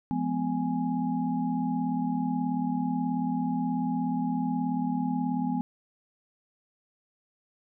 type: tone cluster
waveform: sine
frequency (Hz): 174.7 / 212.9 / 251.5 / 831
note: F3 / G#3 / B3 / G#5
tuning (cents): +1 / +43 / +32 / +1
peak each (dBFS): -32 / -34 / -28 / -35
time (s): 0.11-5.61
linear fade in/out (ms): 0
effects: none